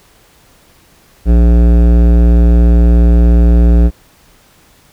sine tone with hard clipping, 58.5 Hz, A#1, 7 cents sharp, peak -6 dBFS, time 1.25-3.91 s, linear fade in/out 50 ms, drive 15 dB, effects pink hiss -47 dBFS RMS until 4.92 s

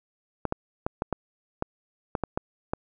clicks, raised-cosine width 1 ms, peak -12 dBFS, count 10, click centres 0.453 / 0.524 / 0.865 / 1.021 / 1.127 / 1.624 / 2.152 / 2.237 / 2.375 / 2.735 s, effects none

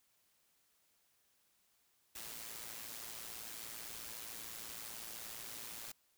white noise with amplitude modulation, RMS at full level -45 dBFS, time 2.15-5.92 s, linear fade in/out 5 ms, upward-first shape sine, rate 113 Hz, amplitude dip 60%, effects white hiss -75 dBFS RMS until 6.17 s

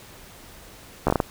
slowing click train, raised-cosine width 1 ms, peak -5 dBFS, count 6, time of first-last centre 1.07-1.202 s, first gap 13 ms, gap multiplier 1.36, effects pink hiss -46 dBFS RMS until 1.3 s

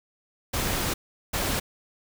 pink noise bursts at uneven times, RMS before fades -27 dBFS, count 2, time 0.53-0.94 / 1.33-1.6 s, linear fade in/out 10 ms, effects none

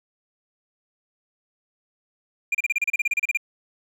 triangle tone bursts, 2400 Hz, D7, 37 cents sharp, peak -17 dBFS, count 15, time 2.52-3.373 s, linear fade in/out 5 ms, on 27 ms, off 32 ms, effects none

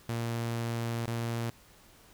sawtooth tone with dropouts, 116.54 Hz, A#2, in tune, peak -27 dBFS, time 0.09-1.5 s, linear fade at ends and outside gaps 0 ms, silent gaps 1.056-1.077 s, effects pink hiss -58 dBFS RMS until 2.13 s

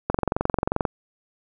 click train, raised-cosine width 1 ms, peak -7 dBFS, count 18, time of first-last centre 0.1-0.852 s, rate 22.6 Hz, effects none

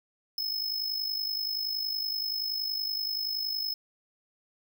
square tone with amplitude modulation, 5190 Hz, E8, 28 cents flat, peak -27 dBFS, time 0.38-3.74 s, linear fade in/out 2 ms, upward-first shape sine, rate 50.6 Hz, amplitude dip 65%, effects none

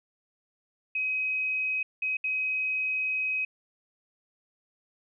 sine tone bursts at uneven times, 2531 Hz, D#7, 29 cents sharp, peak -26 dBFS, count 3, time 0.95-1.83 / 2.02-2.17 / 2.24-3.45 s, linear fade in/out 5 ms, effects none

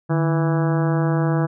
harmonic tone with a mistuned harmonic, 164.81 Hz, E3, in tune, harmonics 1 / 2 / 3 / 4 / 5 / 6 / 7 / 8 / 9 / 10, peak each -18 / -24 / -28 / -30 / -32 / -34 / -35 / -36 / -37 / -38 dBFS, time 0.09-1.47 s, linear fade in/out 20 ms, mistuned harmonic 1, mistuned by -130 cents, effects none

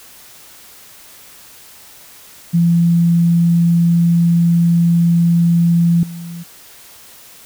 sine tone with level steps, 170 Hz, F3, 46 cents flat, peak -9 / -26 dBFS, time 2.53-6.44 s, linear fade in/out 20 ms, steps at 6.03 s, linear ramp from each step 2 ms, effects white hiss -41 dBFS RMS until 7.45 s

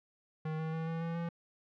square tone with pitch steps, 156.9 / 159.27 / 161.68 / 164.13 / 166.61 / 169.14 Hz, D#3 / D#3 / E3 / E3 / E3 / E3, +15 / +41 / -33 / -7 / +19 / +45 cents, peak -35 dBFS, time 0.45-1.29 s, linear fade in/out 5 ms, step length 140 ms, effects low-pass 2000 Hz 12 dB/octave

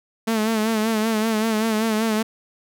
sawtooth tone with vibrato, 220 Hz, A3, in tune, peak -15 dBFS, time 0.27-2.23 s, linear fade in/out 10 ms, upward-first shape sine, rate 5.2 Hz, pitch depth 57 cents each way, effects none

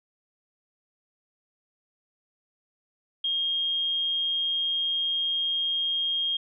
sine tone, 3235 Hz, G#7, 46 cents flat, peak -24 dBFS, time 3.24-6.37 s, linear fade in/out 5 ms, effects none

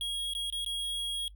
square tone with dropouts, 3299 Hz, G#7, 12 cents flat, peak -32 dBFS, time 0.01-1.28 s, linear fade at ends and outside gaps 1 ms, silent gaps 0.336-0.35 / 0.501-0.525 / 0.647-0.662 s, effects noise-tail reverb RT60 0.1 s tail -20 dB re dry + added 50 Hz sine -48 dBFS peak until 1.35 s

